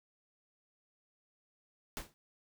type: noise with exponential decay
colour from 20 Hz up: pink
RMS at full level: -37 dBFS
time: 1.97-2.14 s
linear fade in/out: 0 ms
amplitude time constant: 36 ms
effects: none